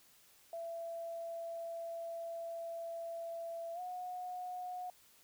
sine tone with pitch glide, 670 to 726.4 Hz, E5 to F#5, +28 to -32 cents, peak -40 dBFS, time 0.53-4.9 s, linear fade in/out 2 ms, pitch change +140 cents, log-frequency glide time 3.74-3.8 s, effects white hiss -65 dBFS RMS until 5.23 s

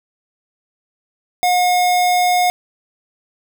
square tone, 720 Hz, F#5, 47 cents flat, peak -13 dBFS, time 1.43-2.5 s, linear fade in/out 0 ms, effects none

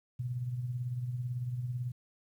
sine tone with tremolo, 123.47 Hz, B2, in tune, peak -30 dBFS, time 0.19-1.92 s, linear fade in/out 10 ms, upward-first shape triangle, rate 18 Hz, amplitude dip 60%, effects 11-bit

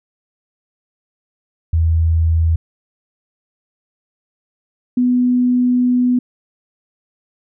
sine tone pair in turn, 81.7 / 248 Hz, E2 / B3, -15 / +7 cents, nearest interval octave + perfect fifth, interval 1922 cents, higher second, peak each -11 dBFS, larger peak neither, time 1.73-2.56 / 4.97-6.19 s, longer second, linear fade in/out 5 ms, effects none

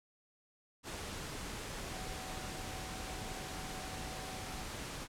sine tone in noise, 752 Hz, F#5, 28 cents sharp, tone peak -50 dBFS, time 1.89-4.67 s, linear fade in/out 50 ms, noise pink, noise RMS -43 dBFS, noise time 0.83-5.08 s, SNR -10 dB, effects low-pass 10000 Hz 12 dB/octave

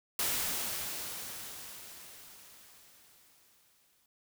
white noise with exponential decay, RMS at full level -31 dBFS, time 0.19-4.06 s, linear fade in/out 2 ms, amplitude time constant 840 ms, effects none

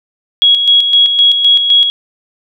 sine tone with tremolo, 3322 Hz, G#7, in tune, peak -4 dBFS, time 0.42-1.9 s, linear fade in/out 0 ms, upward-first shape square, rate 3.9 Hz, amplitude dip 50%, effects none

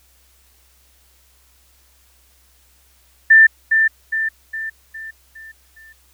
sine tone with echo, 1781 Hz, A6, 21 cents sharp, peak -5 dBFS, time 3.3-3.47 s, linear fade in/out 10 ms, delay 410 ms, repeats 6, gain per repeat -6 dB, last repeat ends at 5.93 s, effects added 64 Hz sine -56 dBFS peak until 6.13 s + white hiss -56 dBFS RMS until 6.13 s

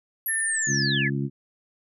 sine linear sweep, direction down, 11640 to 1887 Hz, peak -25 dBFS, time 0.26-1.08 s, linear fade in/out 2 ms
sine tone with pitch glide, 1791 to 1718 Hz, A6 to A6, +30 to -42 cents, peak -26 dBFS, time 0.28-1.1 s, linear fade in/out 10 ms, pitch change -72 cents, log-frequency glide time 0.53-0.86 s
harmonic tone, 69.3 Hz, C#2, in tune, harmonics 2 / 3 / 4 / 5, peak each -26 / -30 / -32 / -34 dBFS, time 0.66-1.3 s, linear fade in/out 50 ms
effects none

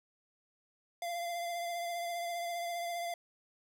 square tone with vibrato, 690 Hz, F5, 21 cents flat, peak -36 dBFS, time 1.02-3.14 s, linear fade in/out 2 ms, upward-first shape sine, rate 15 Hz, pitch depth 24 cents each way, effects none

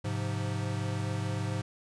square chord, F minor, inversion first, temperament equal, 103.83 / 130.81 / 174.61 Hz, Ab2 / C3 / F3, 0 / 0 / 0 cents, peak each -33 / -37 / -39 dBFS, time 0.04-1.62 s, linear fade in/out 10 ms, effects resampled to 22050 Hz + 11-bit

